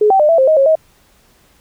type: tone with pitch steps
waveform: sine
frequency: 422.1 / 772 / 602 / 663 / 528 / 627 / 545 / 634 Hz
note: G#4 / G5 / D5 / E5 / C5 / D#5 / C#5 / D#5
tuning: +28 / -27 / +43 / +10 / +16 / +13 / -29 / +32 cents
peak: -7 dBFS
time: 0.01-0.754 s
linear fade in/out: 5 ms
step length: 93 ms
effects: pink hiss -52 dBFS RMS until 1.6 s